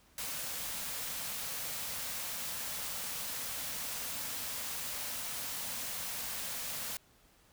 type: band-stop noise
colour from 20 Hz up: white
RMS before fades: -39 dBFS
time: 0.18-6.97 s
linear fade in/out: 2 ms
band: 300 to 440 Hz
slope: 96 dB/octave
effects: pink hiss -65 dBFS RMS until 7.52 s